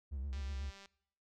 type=tone with vibrato; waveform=triangle; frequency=68.2 Hz; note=C#2; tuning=28 cents flat; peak=-36 dBFS; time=0.11-0.71 s; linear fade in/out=20 ms; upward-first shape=sine; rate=8.1 Hz; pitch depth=110 cents each way
type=click train; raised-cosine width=0.2 ms; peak=-38 dBFS; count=105; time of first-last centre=0.33-0.858 s; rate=197 Hz
effects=noise-tail reverb RT60 0.7 s tail -22 dB re dry

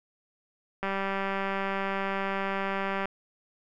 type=click train; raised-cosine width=0.5 ms; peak=-16 dBFS; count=435; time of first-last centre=0.83-3.056 s; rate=195 Hz; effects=none

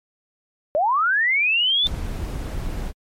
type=linear sweep; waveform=sine; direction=up; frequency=565 to 3574 Hz; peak=-16 dBFS; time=0.75-1.87 s; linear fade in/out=0 ms
type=noise; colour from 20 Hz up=brown; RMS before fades=-27 dBFS; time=1.83-2.93 s; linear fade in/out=50 ms
effects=MP3 64 kbps

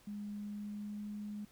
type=tone with pitch glide; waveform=sine; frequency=206.2 to 208.2 Hz; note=G#3 to G#3; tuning=-12 to +5 cents; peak=-40 dBFS; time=0.07-1.45 s; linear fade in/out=5 ms; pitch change=+17 cents; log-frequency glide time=0.35-1.05 s; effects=pink hiss -65 dBFS RMS until 1.51 s

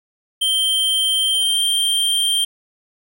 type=tone with pitch glide; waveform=square; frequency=3136 to 3167 Hz; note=G7 to G7; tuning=0 to +17 cents; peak=-16 dBFS; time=0.41-2.45 s; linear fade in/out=10 ms; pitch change=+17 cents; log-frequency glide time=1.2-1.62 s; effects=9-bit

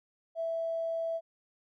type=tone with tanh clipping; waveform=triangle; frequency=659.3 Hz; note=E5; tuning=in tune; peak=-30 dBFS; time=0.35-1.21 s; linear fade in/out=50 ms; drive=3 dB; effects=none

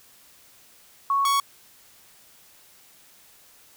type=tone pair in turn; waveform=sine / 45% pulse; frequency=1108.7 / 1114.3 Hz; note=C#6 / C#6; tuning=0 / +9 cents; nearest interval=unison; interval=9 cents; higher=second; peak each=-19 dBFS; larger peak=neither; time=1.1-1.25 / 1.25-1.4 s; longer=neither; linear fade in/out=2 ms; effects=white hiss -54 dBFS RMS until 3.76 s

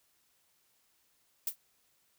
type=noise with exponential decay; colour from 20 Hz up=violet; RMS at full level=-27 dBFS; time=1.47-1.56 s; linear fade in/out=5 ms; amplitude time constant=19 ms; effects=white hiss -72 dBFS RMS until 2.18 s

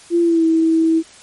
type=tone with pitch glide; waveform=sine; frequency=342.1 to 324.6 Hz; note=F4 to E4; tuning=-36 to -27 cents; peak=-11 dBFS; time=0.1-1.03 s; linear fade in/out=50 ms; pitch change=-91 cents; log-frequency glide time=0.21-0.45 s; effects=white hiss -43 dBFS RMS until 1.22 s + MP3 48 kbps

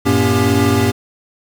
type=tone cluster; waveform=square; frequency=95.2 / 114.3 / 238.4 / 283.8 / 396.3 Hz; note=F#2 / A#2 / A#3 / C#4 / G4; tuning=+50 / -34 / +39 / +41 / +19 cents; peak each=-19 dBFS; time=0.05-0.92 s; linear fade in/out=20 ms; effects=8-bit

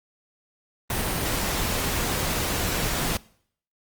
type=noise; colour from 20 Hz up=pink; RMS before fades=-26 dBFS; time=0.9-3.17 s; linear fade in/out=2 ms; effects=noise-tail reverb RT60 0.6 s tail -22 dB re dry + Opus 32 kbps

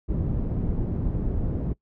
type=low-pass noise; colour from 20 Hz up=pink; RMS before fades=-26 dBFS; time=0.08-1.74 s; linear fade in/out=20 ms; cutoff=260 Hz; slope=12 dB/octave; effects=noise-tail reverb RT60 0.1 s tail -22 dB re dry

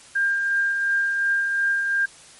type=tone with tremolo; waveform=sine; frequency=1600 Hz; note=G6; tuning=35 cents sharp; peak=-17 dBFS; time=0.15-2.06 s; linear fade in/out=10 ms; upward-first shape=triangle; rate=2.8 Hz; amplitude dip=40%; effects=white hiss -47 dBFS RMS until 2.39 s + MP3 48 kbps

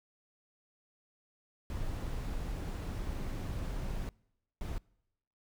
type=noise bursts at uneven times; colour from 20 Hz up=brown; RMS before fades=-37 dBFS; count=2; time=1.7-4.09 / 4.61-4.78 s; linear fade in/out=0 ms; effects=noise-tail reverb RT60 0.9 s tail -26 dB re dry

